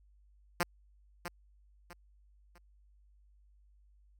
5% pulse tone with echo, 174.61 Hz, F3, in tune, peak -16 dBFS, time 0.6-0.63 s, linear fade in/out 2 ms, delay 650 ms, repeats 3, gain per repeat -10 dB, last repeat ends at 2.58 s, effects added 50 Hz sine -61 dBFS peak until 4.19 s

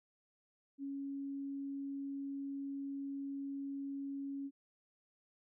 sine tone, 277.2 Hz, C#4, in tune, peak -39 dBFS, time 0.78-4.51 s, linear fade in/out 50 ms, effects none

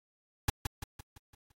pink noise with echo, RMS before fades -27 dBFS, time 0.48-0.5 s, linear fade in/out 5 ms, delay 170 ms, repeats 6, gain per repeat -6 dB, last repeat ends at 1.52 s, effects AAC 48 kbps

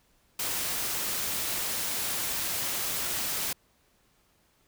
white noise, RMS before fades -31 dBFS, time 0.39-3.53 s, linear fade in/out 5 ms, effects pink hiss -67 dBFS RMS until 4.67 s

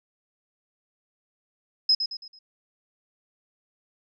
sine tone with echo, 5110 Hz, D#8, 45 cents sharp, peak -16 dBFS, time 1.89-1.95 s, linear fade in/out 5 ms, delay 110 ms, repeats 4, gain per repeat -8 dB, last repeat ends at 2.39 s, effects none

